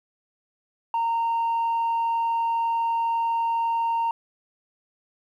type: tone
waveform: sine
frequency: 922 Hz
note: A#5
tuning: 19 cents flat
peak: -19 dBFS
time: 0.94-4.11 s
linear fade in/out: 2 ms
effects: tanh soft clip ceiling -20 dBFS + 10-bit